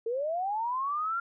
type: linear sweep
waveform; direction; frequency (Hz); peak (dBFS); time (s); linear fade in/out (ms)
sine; up; 440 to 1396.9; -28; 0.06-1.2; 5
effects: none